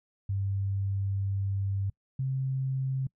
sine tone pair in turn, 98.2 / 132.73 Hz, G2 / C3, +4 / +25 cents, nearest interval perfect fourth, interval 521 cents, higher second, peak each -27 / -27 dBFS, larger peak neither, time 0.29-1.9 / 2.19-3.07 s, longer first, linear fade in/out 5 ms, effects noise-tail reverb RT60 0.1 s tail -25 dB re dry

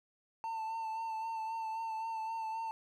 triangle tone with vibrato, 894 Hz, A5, 27 cents sharp, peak -34 dBFS, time 0.44-2.71 s, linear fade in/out 0 ms, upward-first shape sine, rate 3.8 Hz, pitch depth 28 cents each way, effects none

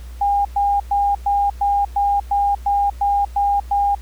sine tone bursts, 808 Hz, G#5, 48 cents flat, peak -14 dBFS, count 11, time 0.21-3.95 s, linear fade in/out 5 ms, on 240 ms, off 110 ms, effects added 60 Hz sine -31 dBFS peak until 4.01 s + pink hiss -48 dBFS RMS until 4.01 s

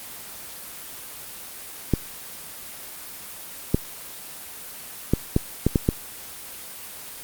clicks, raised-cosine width 3 ms, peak -4 dBFS, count 7, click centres 1.937 / 3.745 / 5.136 / 5.364 / 5.666 / 5.758 / 5.889 s, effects white hiss -38 dBFS RMS until 7.23 s + Opus 24 kbps

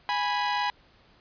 sawtooth tone pair together, 828 / 984.7 Hz, G#5 / B5, -5 / -5 cents, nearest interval minor third, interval 300 cents, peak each -24 dBFS, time 0.09-0.7 s, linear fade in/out 0 ms, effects pink hiss -59 dBFS RMS until 1.2 s + resampled to 11025 Hz

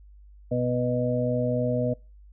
harmonic tone, 123.47 Hz, B2, in tune, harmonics 1 / 2 / 4 / 5, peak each -28 / -28 / -28 / -28 dBFS, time 0.51-1.94 s, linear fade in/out 10 ms, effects noise-tail reverb RT60 0.3 s tail -25 dB re dry + added 50 Hz sine -47 dBFS peak until 2.32 s

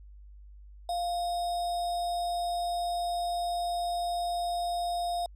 sine tone with sample-and-hold, 698.5 Hz, F5, in tune, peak -28 dBFS, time 0.89-5.26 s, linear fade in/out 2 ms, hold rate 4410 Hz, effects added 50 Hz sine -47 dBFS peak until 5.35 s + low-pass 10000 Hz 12 dB/octave

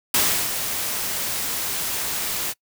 white noise with ADSR envelope, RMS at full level -18 dBFS, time 0.14-2.54 s, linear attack 3 ms, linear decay 340 ms, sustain -8 dB, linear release 40 ms, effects noise-tail reverb RT60 0.1 s tail -24 dB re dry

